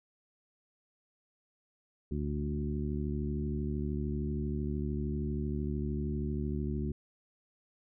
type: harmonic tone with a mistuned harmonic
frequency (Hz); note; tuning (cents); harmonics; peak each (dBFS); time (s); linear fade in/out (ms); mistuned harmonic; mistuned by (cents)
73; D2; -10; 1 / 2 / 3 / 4 / 5; -35 / -37 / -37 / -42 / -41; 2.11-6.92; 5; 1; -27
effects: none